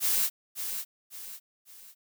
blue noise with echo, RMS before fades -26 dBFS, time 0-0.3 s, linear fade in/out 50 ms, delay 550 ms, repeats 3, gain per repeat -8 dB, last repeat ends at 1.95 s, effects none

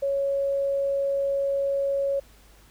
sine tone, 554.4 Hz, C#5, in tune, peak -22 dBFS, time 0.02-2.2 s, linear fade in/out 10 ms, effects added 50 Hz sine -54 dBFS peak until 2.7 s + pink hiss -56 dBFS RMS until 2.7 s

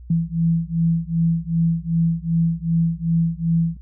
sine beating tone pair, 164.81 / 167.41 Hz, E3 / E3, 0 / +27 cents, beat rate 2.6 Hz, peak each -20 dBFS, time 0.1-3.77 s, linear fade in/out 5 ms, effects added 60 Hz sine -37 dBFS peak until 3.81 s

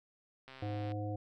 click train, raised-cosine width 0.3 ms, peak -35 dBFS, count 59, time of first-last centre 0.48-0.919 s, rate 132 Hz
harmonic tone, 104.1 Hz, G#2, 5 cents sharp, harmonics 1 / 3 / 5 / 7, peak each -37 / -42 / -44 / -45 dBFS, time 0.62-1.16 s, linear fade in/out 5 ms
effects none

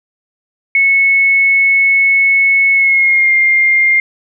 sine tone with pitch glide, 2200 to 2113 Hz, C#7 to C7, -14 to +16 cents, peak -7 dBFS, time 0.75-4 s, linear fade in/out 2 ms, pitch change -70 cents, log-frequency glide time 2.73-3.33 s, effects none

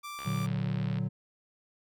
sawtooth tone, 1174.7 Hz, D6, in tune, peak -35 dBFS, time 0.03-0.47 s, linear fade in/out 20 ms
click train, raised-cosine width 0.3 ms, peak -28 dBFS, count 57, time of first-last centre 0.19-0.985 s, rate 70.4 Hz
triangle chord, Bb augmented, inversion none, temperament equal, 116.54 / 146.83 / 185 Hz, Bb2 / D3 / F#3, 0 / 0 / 0 cents, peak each -31 dBFS, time 0.25-1.09 s, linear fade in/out 20 ms
effects none

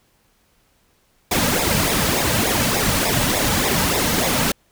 pink noise with flanger, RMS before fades -19 dBFS, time 1.31-4.52 s, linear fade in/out 5 ms, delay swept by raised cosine 0.66 to 2.86 ms, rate 3.4 Hz, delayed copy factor -0.7, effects pink hiss -61 dBFS RMS until 4.71 s

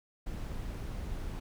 brown noise, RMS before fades -38 dBFS, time 0.26-1.4 s, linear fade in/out 10 ms, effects none

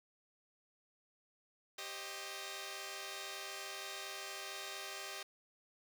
5% pulse chord, C minor, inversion second, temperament equal with one note detuned, 392 / 533.6 / 622.3 Hz, G4 / C5 / Eb5, 0 / +34 / 0 cents, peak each -36 / -39 / -36 dBFS, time 1.78-5.23 s, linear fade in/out 5 ms, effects none

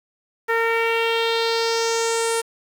sawtooth tone with low-pass filter sweep, 457.6 Hz, A#4, 32 cents flat, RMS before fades -21 dBFS, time 0.48-2.42 s, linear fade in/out 20 ms, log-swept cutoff 1800 to 9800 Hz, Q 3.3, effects 7-bit

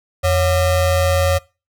square ring-modulated tone, 319.8 Hz, D#4, 48 cents sharp, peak -11 dBFS, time 0.23-1.39 s, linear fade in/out 20 ms, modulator 234 Hz, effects noise-tail reverb RT60 0.3 s tail -23 dB re dry

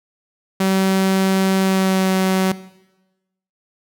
sawtooth tone with pitch glide, 191.1 to 188.69 Hz, G3 to F#3, -44 to +34 cents, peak -11 dBFS, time 0.6-2.52 s, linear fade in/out 5 ms, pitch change -22 cents, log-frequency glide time 1.59-2.12 s, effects noise-tail reverb RT60 1.0 s tail -18 dB re dry

